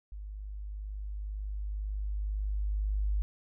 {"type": "tone with level ramp", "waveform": "sine", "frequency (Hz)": 51, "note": "G#1", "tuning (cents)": -31, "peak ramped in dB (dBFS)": [-39, -26], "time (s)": [0.12, 3.22], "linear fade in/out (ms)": 0, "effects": []}